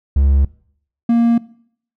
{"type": "tone pair in turn", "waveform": "triangle", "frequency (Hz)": [69.3, 233.6], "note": ["C#2", "A#3"], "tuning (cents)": [0, 4], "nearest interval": "octave + major sixth", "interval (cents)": 2104, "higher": "second", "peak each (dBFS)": -8, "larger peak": "neither", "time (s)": [[0.16, 0.45], [1.09, 1.38]], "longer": "neither", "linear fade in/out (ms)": 5, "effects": ["noise-tail reverb RT60 0.6 s tail -20 dB re dry"]}